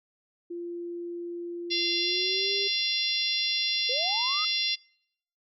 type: tone with pitch glide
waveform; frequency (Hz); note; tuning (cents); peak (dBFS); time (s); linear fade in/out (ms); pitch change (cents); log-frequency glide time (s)
sine; 345.4 to 396.8; F4 to G4; -19 to +21; -33; 0.5-2.68; 10; +240; 1.98-2.52
type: harmonic tone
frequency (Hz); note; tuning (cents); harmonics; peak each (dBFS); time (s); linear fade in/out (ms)
691; F5; -19; 3 / 4 / 5 / 6 / 7 / 8; -37 / -33 / -30 / -32 / -32 / -33; 1.7-4.76; 20
type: linear sweep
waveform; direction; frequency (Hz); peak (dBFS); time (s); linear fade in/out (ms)
sine; up; 470.3 to 1300; -32; 3.89-4.45; 5
effects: noise-tail reverb RT60 0.7 s tail -25 dB re dry